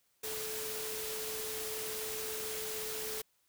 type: tone in noise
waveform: sine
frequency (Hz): 435.5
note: A4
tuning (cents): -18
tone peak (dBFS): -42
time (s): 0.23-3.22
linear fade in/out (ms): 10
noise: white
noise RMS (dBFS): -40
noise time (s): 0.23-3.22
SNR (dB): -5
effects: white hiss -74 dBFS RMS until 3.48 s